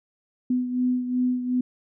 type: beating tone pair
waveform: sine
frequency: 250 / 252.7 Hz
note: B3 / B3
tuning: +21 / +40 cents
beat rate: 2.7 Hz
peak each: -22 / -29 dBFS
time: 0.5-1.61 s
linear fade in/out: 5 ms
effects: none